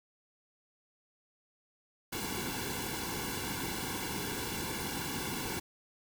pink noise with comb filter, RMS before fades -37 dBFS, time 2.12-5.6 s, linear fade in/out 10 ms, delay 1.6 ms, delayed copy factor -0.9, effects none

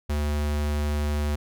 square tone, 74 Hz, D2, 14 cents sharp, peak -24 dBFS, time 0.09-1.36 s, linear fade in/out 10 ms, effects none

